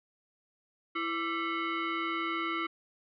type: tone with frequency modulation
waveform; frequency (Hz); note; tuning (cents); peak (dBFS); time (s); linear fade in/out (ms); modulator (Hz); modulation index
sine; 505; B4; +39; -30; 0.95-2.67; 10; 837; 2.5
effects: none